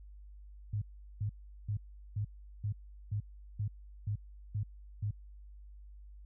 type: tone bursts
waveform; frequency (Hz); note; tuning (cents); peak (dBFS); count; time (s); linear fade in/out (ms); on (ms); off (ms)
sine; 103.83; G#2; 0; -31; 10; 0.73-5.11; 5; 87; 390
effects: added 50 Hz sine -49 dBFS peak until 6.25 s